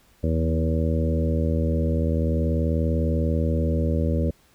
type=harmonic tone with a mistuned harmonic; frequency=80.4 Hz; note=E2; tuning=43 cents flat; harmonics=1 / 2 / 3 / 4 / 5 / 6 / 7; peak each=-22 / -27 / -28 / -32 / -36 / -31 / -32 dBFS; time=0.23-4.31 s; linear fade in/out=10 ms; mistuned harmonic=2; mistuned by=+17 cents; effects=pink hiss -59 dBFS RMS until 4.54 s

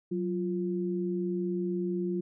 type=tone pair together; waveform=sine; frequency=185 / 349.2 Hz; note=F#3 / F4; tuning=0 / 0 cents; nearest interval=major seventh; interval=1100 cents; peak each=-31 / -31 dBFS; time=0.11-2.21 s; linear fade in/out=10 ms; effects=none

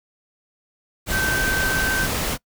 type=tone in noise; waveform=sine; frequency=1548 Hz; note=G6; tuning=22 cents flat; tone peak=-21 dBFS; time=1.1-2.08 s; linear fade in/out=50 ms; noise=pink; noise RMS=-24 dBFS; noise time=1.06-2.38 s; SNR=0 dB; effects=noise-tail reverb RT60 0.1 s tail -24 dB re dry

